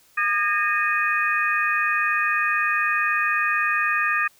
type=tone cluster; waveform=sine; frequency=1217 / 1636 / 1832 / 2490 Hz; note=D#6 / G#6 / A#6 / D#7; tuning=-39 / -26 / -31 / +1 cents; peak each=-24 / -26 / -24 / -25 dBFS; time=0.17-4.28 s; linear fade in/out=10 ms; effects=white hiss -57 dBFS RMS until 4.39 s